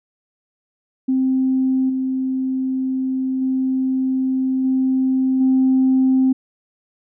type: tone with level steps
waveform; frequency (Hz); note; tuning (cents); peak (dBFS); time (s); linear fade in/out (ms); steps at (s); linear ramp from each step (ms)
sine; 261.6; C4; 0; -14 / -18 / -16 / -14 / -11; 1.08-6.33; 10; 1.89 / 3.41 / 4.64 / 5.4; 10
effects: tanh soft clip ceiling -8 dBFS